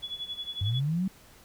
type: tone with tremolo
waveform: sine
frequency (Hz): 3400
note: G#7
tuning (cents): +40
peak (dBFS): -31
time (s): 0.02-0.81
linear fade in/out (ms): 20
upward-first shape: sine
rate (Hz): 11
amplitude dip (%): 80
type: linear sweep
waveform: sine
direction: up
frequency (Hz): 92.5 to 195.8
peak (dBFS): -25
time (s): 0.61-1.08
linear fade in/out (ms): 5
effects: pink hiss -55 dBFS RMS until 1.44 s